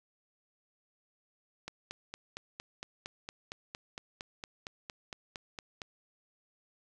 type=click train; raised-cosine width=0.2 ms; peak=-23 dBFS; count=19; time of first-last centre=1.68-5.818 s; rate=4.35 Hz; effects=none